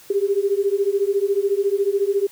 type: beating tone pair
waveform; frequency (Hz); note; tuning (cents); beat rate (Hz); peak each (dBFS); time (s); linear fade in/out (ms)
sine; 392 / 406; G4 / G#4; 0 / -39; 14; -20; 0.1-2.27; 5
effects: white hiss -47 dBFS RMS until 2.31 s